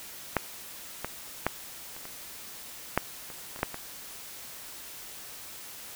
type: clicks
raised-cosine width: 0.5 ms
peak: -8 / -16 / -9 / -29 / -27 / -7 / -28 / -27 / -26 / -10 / -21 dBFS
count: 11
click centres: 0.367 / 1.046 / 1.466 / 1.965 / 2.054 / 2.976 / 3.302 / 3.561 / 3.591 / 3.631 / 3.744 s
effects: white hiss -44 dBFS RMS until 5.95 s